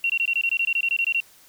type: tone bursts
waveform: sine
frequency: 2741 Hz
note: F7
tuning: 33 cents flat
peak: -19 dBFS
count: 15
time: 0.04-1.203 s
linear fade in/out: 2 ms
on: 57 ms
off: 22 ms
effects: white hiss -53 dBFS RMS until 1.48 s